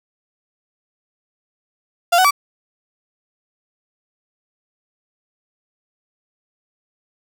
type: tone with pitch steps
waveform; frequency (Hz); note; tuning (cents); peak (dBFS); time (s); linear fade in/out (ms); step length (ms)
35% pulse; 692 / 746 / 1151; F5 / F#5 / D6; -16 / +14 / -35; -9; 2.12-2.309; 10; 63
effects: none